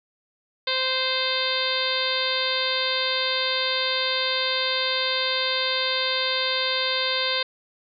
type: harmonic tone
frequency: 520 Hz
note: C5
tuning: 11 cents flat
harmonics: 1 / 2 / 3 / 4 / 5 / 6 / 7 / 8 / 9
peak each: -30 / -32 / -32 / -31 / -33 / -33 / -27 / -30 / -32 dBFS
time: 0.67-7.43 s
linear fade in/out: 5 ms
effects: none